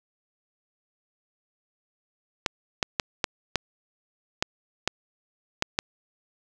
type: clicks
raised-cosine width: 0.2 ms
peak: -5 dBFS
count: 9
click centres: 2.462 / 2.828 / 2.998 / 3.242 / 3.557 / 4.425 / 4.876 / 5.624 / 5.789 s
effects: none